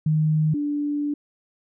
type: tone pair in turn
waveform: sine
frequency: 155 / 292 Hz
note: D#3 / D4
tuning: -6 / -10 cents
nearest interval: major seventh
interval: 1096 cents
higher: second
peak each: -17 / -22 dBFS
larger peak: first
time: 0.06-0.54 / 0.54-1.14 s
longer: second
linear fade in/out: 5 ms
effects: none